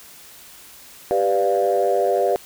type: chord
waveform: sine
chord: G dominant seventh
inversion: none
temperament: equal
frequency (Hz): 392 / 493.9 / 587.3 / 698.5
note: G4 / B4 / D5 / F5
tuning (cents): 0 / 0 / 0 / 0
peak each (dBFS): -21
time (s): 1.11-2.36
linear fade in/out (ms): 0
effects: tanh soft clip ceiling -8 dBFS + white hiss -44 dBFS RMS until 2.45 s